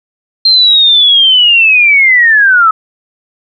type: linear sweep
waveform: sine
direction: down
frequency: 4186 to 1272 Hz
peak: -3 dBFS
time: 0.45-2.71 s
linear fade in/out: 5 ms
effects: none